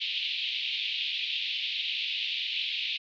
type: band-pass noise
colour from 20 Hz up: white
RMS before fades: -32 dBFS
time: 0-2.98 s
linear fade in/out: 20 ms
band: 2500 to 3800 Hz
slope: 48 dB/octave
effects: none